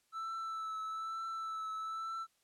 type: tone with vibrato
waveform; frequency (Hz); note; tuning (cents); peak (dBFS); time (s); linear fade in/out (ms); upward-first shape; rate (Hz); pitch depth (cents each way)
triangle; 1318.5; E6; 0; -36; 0.12-2.27; 50; triangle; 1.1; 25
effects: white hiss -75 dBFS RMS until 2.43 s + low-pass 11000 Hz 12 dB/octave